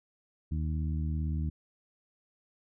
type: harmonic tone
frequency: 77.78 Hz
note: D#2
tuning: in tune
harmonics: 1 / 2 / 3 / 4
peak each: -30 / -35 / -41 / -46 dBFS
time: 0.51-1.5 s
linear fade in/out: 10 ms
effects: none